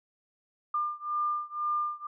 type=beating tone pair; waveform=sine; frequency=1199 / 1201 Hz; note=D6 / D6; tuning=+36 / +38 cents; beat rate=2 Hz; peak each=-31 / -32 dBFS; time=0.74-2.07 s; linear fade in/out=5 ms; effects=none